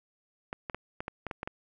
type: clicks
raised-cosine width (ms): 0.5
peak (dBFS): -20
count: 9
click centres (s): 0.529 / 0.698 / 0.746 / 1.005 / 1.081 / 1.267 / 1.312 / 1.431 / 1.475
effects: none